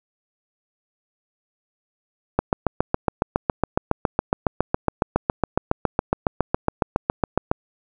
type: click train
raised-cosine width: 1 ms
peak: -3 dBFS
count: 38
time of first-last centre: 2.39-7.515 s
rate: 7.22 Hz
effects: none